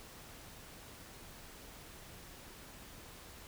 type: silence
effects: pink hiss -53 dBFS RMS until 3.47 s